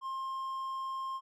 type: tone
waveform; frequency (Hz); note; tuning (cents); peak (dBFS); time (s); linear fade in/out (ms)
triangle; 1062; C6; +25; -33; 0.01-1.21; 50
effects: none